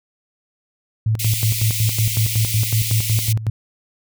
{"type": "tone with tremolo", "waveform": "sine", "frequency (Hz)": 110, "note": "A2", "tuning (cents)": 0, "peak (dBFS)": -14, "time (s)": [1.06, 3.5], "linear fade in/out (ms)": 5, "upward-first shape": "square", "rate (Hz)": 5.4, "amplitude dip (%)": 75}
{"type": "high-pass noise", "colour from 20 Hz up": "white", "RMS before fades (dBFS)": -24, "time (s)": [1.19, 3.33], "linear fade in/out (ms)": 10, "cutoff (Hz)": 2000, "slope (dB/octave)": 96}
{"effects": []}